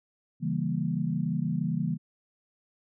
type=chord; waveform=sine; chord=C# diminished seventh; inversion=none; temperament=equal; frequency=138.59 / 164.81 / 196 / 233.1 Hz; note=C#3 / E3 / G3 / Bb3; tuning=0 / 0 / 0 / 0 cents; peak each=-33 / -29 / -33 / -33 dBFS; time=0.4-1.98 s; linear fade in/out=50 ms; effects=none